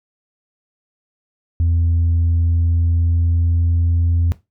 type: tone with pitch glide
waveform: sine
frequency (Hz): 83.9 to 84.83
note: E2 to F2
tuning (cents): +31 to -50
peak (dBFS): -11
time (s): 1.6-4.32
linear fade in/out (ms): 0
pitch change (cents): +19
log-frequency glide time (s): 2.25-4.17
effects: noise-tail reverb RT60 0.2 s tail -18 dB re dry + tanh soft clip ceiling -11 dBFS